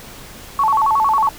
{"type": "tone with vibrato", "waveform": "sine", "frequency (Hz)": 987.8, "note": "B5", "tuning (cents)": 0, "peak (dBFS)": -12, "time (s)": [0.59, 1.29], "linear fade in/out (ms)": 2, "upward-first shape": "square", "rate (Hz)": 11, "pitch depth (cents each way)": 210, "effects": ["pink hiss -37 dBFS RMS until 1.38 s"]}